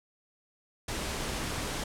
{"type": "noise", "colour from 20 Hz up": "pink", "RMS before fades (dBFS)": -34, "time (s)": [0.88, 1.84], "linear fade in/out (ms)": 5, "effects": ["low-pass 10000 Hz 12 dB/octave"]}